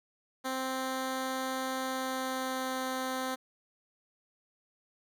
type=tone with pitch glide; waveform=10% pulse; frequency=261.6 to 259.6 Hz; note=C4 to C4; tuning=0 to -13 cents; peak=-24 dBFS; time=0.44-3.36 s; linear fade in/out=20 ms; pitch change=-13 cents; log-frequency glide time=1.75-2.84 s; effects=none